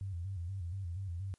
sine tone with vibrato, 91.3 Hz, F#2, 23 cents flat, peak -36 dBFS, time 0.01-1.34 s, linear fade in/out 0 ms, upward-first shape square, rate 4.2 Hz, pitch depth 110 cents each way, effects white hiss -73 dBFS RMS until 1.38 s + MP3 48 kbps

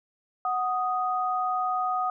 sine tone pair together, 740 / 1244.5 Hz, F#5 / D#6, 0 / 0 cents, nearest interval major sixth, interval 900 cents, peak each -27 / -27 dBFS, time 0.45-2.1 s, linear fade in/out 2 ms, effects none

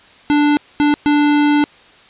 square tone bursts at uneven times, 293.7 Hz, D4, in tune, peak -11 dBFS, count 3, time 0.3-0.57 / 0.8-0.94 / 1.06-1.64 s, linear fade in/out 0 ms, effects white hiss -45 dBFS RMS until 2.09 s + resampled to 8000 Hz

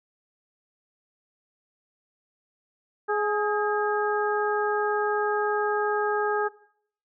harmonic tone with a mistuned harmonic, 418.6 Hz, G#4, 14 cents sharp, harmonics 1 / 2 / 3 / 4, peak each -25 / -28 / -30 / -31 dBFS, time 3.08-6.49 s, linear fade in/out 20 ms, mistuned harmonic 4, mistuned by -56 cents, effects noise-tail reverb RT60 0.6 s tail -19 dB re dry

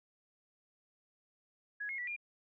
sine tone with pitch steps, 1673 / 2158 / 1955 / 2409 Hz, G#6 / C#7 / B6 / D7, +12 / -47 / -18 / +43 cents, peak -37 dBFS, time 1.8-2.164 s, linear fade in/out 10 ms, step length 91 ms, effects none

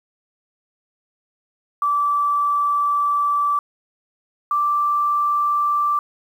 sine tone pair in turn, 1161 / 1172.5 Hz, D6 / D6, -20 / -3 cents, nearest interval unison, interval 17 cents, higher second, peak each -16 dBFS, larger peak neither, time 1.82-3.59 / 4.51-5.99 s, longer first, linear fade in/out 2 ms, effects 8-bit

